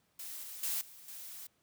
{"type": "noise with level steps", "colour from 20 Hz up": "blue", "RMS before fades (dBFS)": [-44, -46, -35, -54, -47], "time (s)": [0.19, 1.47], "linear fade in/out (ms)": 5, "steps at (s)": [0.43, 0.63, 0.81, 1.08], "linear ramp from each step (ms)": 2, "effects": ["pink hiss -74 dBFS RMS until 1.62 s", "high-pass 80 Hz 12 dB/octave"]}